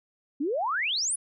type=exponential sweep; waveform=sine; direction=up; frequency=262.1 to 10548 Hz; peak=-25 dBFS; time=0.4-1.16 s; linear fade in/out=10 ms; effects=none